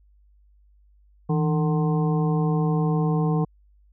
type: harmonic tone with a mistuned harmonic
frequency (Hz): 150.4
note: D3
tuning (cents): +42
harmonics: 1 / 2 / 3 / 5 / 6 / 7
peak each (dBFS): -20 / -30 / -29 / -33 / -39 / -36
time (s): 1.29-3.45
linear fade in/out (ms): 10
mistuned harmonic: 1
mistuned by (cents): +120
effects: added 50 Hz sine -54 dBFS peak until 3.92 s